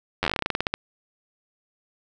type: slowing click train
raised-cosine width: 0.3 ms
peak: -7 dBFS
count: 17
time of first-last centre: 0.23-0.74 s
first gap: 10 ms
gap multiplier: 1.14
effects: none